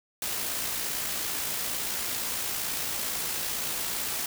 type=noise with amplitude modulation; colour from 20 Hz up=white; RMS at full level=-30 dBFS; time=0.22-4.26 s; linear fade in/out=2 ms; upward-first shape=sine; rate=57.7 Hz; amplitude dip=30%; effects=none